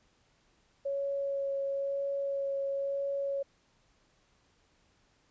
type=tone with vibrato; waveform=sine; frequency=554.4 Hz; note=C#5; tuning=in tune; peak=-30 dBFS; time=0.85-3.43 s; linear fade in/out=10 ms; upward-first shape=sine; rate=1 Hz; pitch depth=10 cents each way; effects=pink hiss -69 dBFS RMS until 5.3 s + resampled to 16000 Hz